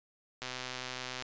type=click train; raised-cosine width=0.2 ms; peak=-21 dBFS; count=103; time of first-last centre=0.42-1.223 s; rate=127 Hz; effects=resampled to 16000 Hz